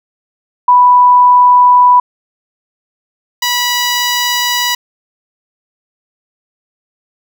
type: tone pair in turn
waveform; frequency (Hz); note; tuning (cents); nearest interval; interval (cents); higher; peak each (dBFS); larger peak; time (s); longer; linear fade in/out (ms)
sine / 10% pulse; 987.8 / 977; B5 / B5; 0 / -19; unison; 19; first; -3; neither; 0.68-2 / 3.42-4.75; second; 5
effects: none